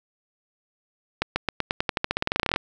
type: accelerating click train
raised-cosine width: 0.3 ms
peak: -6 dBFS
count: 22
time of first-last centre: 1.22-2.561 s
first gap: 140 ms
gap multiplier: 0.91
effects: none